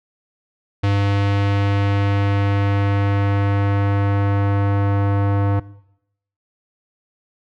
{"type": "tone with low-pass filter sweep", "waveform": "square", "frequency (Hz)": 100.2, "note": "G2", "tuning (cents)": 38, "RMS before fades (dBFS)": -17, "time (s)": [0.83, 5.6], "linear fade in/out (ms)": 10, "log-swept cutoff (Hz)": [3600, 1200], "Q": 0.95, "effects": ["noise-tail reverb RT60 0.8 s tail -20 dB re dry"]}